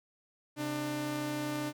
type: tone pair together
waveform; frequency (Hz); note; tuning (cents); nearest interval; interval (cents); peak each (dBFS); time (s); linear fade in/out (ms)
sawtooth; 132.9 / 298.4; C3 / D4; +27 / +28; octave + major second; 1401; -36 / -30; 0.56-1.73; 50
effects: none